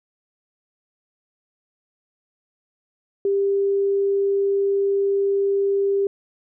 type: tone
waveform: sine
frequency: 396.6 Hz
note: G4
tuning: 20 cents sharp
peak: -17 dBFS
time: 3.25-6.07 s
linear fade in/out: 2 ms
effects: none